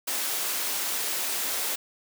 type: high-pass noise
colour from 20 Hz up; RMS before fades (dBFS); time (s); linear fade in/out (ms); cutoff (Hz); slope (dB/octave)
white; -29; 0.07-1.76; 10; 300; 12
effects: none